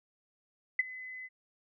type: tone with ADSR envelope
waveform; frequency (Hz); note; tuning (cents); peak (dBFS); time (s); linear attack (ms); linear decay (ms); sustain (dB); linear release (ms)
sine; 2023; B6; +41; -21; 0.79-1.29; 4; 23; -20; 37
effects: none